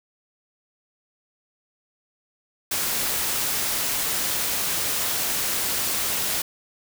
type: noise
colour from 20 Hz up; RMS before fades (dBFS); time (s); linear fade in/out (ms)
white; -25; 2.71-6.42; 5
effects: none